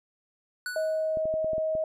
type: tone with exponential decay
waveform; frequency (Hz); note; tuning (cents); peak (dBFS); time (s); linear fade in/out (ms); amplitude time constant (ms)
square; 1480; F#6; 0; -30; 0.66-1.22; 1; 120
type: tone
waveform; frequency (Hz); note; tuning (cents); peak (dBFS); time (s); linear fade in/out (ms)
sine; 632; D#5; +27; -25; 0.76-1.84; 2
type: clicks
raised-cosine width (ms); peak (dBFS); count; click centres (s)
2; -26; 7; 1.172 / 1.255 / 1.34 / 1.445 / 1.533 / 1.581 / 1.752
effects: resampled to 32000 Hz